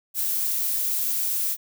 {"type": "noise with high-pass filter sweep", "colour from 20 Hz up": "violet", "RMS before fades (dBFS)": -25, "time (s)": [0.14, 1.57], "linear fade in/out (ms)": 50, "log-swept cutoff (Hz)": [620, 400], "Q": 1.7, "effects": []}